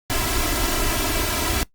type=noise with comb filter; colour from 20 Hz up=pink; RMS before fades=-22 dBFS; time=0.1-1.63 s; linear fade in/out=0 ms; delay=3 ms; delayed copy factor=+1; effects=noise-tail reverb RT60 0.1 s tail -20 dB re dry + Opus 48 kbps